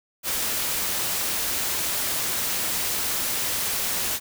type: noise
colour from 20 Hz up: white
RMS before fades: -26 dBFS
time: 0.23-4.2 s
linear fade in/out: 50 ms
effects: none